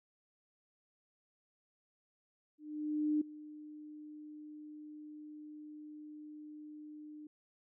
sine tone with ADSR envelope, 301.9 Hz, D4, 48 cents sharp, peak -28 dBFS, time 2.58-7.27 s, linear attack 630 ms, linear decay 7 ms, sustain -19 dB, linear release 3 ms, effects none

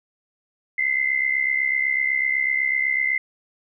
sine tone pair together, 2025 / 2093 Hz, B6 / C7, +43 / 0 cents, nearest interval minor second, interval 57 cents, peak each -23 / -21 dBFS, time 0.78-3.18 s, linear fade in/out 5 ms, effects none

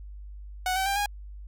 sawtooth tone with pitch steps, 740 / 765.7 / 792.2 / 819.7 Hz, F#5 / G5 / G5 / G#5, 0 / -41 / +18 / -23 cents, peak -21 dBFS, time 0.66-1.06 s, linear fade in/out 2 ms, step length 100 ms, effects added 50 Hz sine -39 dBFS peak until 1.47 s

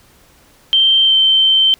sine tone with pitch glide, 3136 to 3109 Hz, G7 to G7, 0 to -15 cents, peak -8 dBFS, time 0.73-1.74 s, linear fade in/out 0 ms, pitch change -15 cents, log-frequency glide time 1.04-1.14 s, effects pink hiss -49 dBFS RMS until 1.79 s

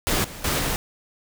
pink noise with level steps, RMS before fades -22 / -38 / -23 / -25 dBFS, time 0.07-0.76 s, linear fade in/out 0 ms, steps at 0.24 / 0.44 / 0.59 s, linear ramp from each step 5 ms, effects none

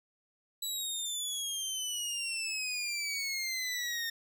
20% pulse exponential sweep, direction down, 3951 to 1827 Hz, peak -28 dBFS, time 0.62-4.1 s, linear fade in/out 5 ms, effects none

